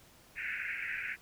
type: band-pass noise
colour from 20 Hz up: pink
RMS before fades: -38 dBFS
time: 0.35-1.17 s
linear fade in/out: 50 ms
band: 1500 to 2600 Hz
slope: 96 dB/octave
effects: pink hiss -60 dBFS RMS until 1.21 s